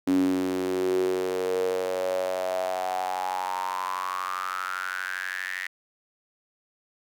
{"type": "tone with high-pass filter sweep", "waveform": "sawtooth", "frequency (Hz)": 92.5, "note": "F#2", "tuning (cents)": 0, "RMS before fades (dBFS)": -28, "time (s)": [0.07, 5.67], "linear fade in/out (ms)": 5, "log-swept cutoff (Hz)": [270, 1900], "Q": 8.9, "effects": []}